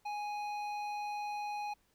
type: tone with hard clipping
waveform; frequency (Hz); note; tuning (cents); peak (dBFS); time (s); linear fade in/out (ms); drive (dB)
sine; 830.6; G#5; 0; -38; 0.05-1.74; 10; 10
effects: pink hiss -73 dBFS RMS until 1.94 s